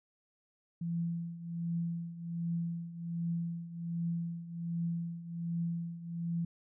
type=tone with tremolo; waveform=sine; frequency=169.1 Hz; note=E3; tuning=44 cents sharp; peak=-30 dBFS; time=0.81-6.45 s; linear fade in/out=5 ms; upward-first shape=triangle; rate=1.3 Hz; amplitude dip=80%; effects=none